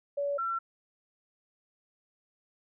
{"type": "tone pair in turn", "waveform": "sine", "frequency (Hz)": [569, 1353.3], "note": ["C#5", "E6"], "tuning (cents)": [45, 45], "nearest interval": "octave + minor third", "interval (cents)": 1500, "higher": "second", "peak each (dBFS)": [-28, -29], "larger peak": "first", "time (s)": [[0.17, 0.38], [0.38, 0.59]], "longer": "neither", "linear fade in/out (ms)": 10, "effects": []}